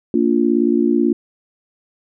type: chord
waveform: sine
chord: Bb major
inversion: none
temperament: just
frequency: 233.1 / 291.4 / 349.6 Hz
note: Bb3 / D4 / F4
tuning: 0 / -13 / +2 cents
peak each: -17 dBFS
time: 0.14-1.13 s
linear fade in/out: 2 ms
effects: none